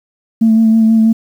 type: tone with vibrato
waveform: sine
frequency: 223 Hz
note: A3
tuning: 23 cents sharp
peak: -5 dBFS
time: 0.41-1.13 s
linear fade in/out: 10 ms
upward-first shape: sine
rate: 6.2 Hz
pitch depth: 20 cents each way
effects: tanh soft clip ceiling -2 dBFS + 7-bit